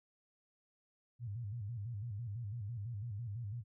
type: tone with vibrato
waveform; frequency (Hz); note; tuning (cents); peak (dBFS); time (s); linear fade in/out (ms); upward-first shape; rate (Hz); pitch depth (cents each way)
sine; 110; A2; 0; -39; 1.19-3.64; 50; square; 6; 150
effects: none